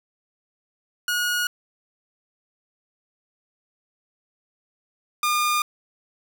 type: tone pair in turn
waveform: sawtooth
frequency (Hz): 1447 / 1210.8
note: F#6 / D#6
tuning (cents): -39 / -48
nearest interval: minor third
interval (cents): 309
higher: first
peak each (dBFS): -18 / -16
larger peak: second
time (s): 1.08-1.47 / 5.23-5.62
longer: neither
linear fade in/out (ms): 2
effects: none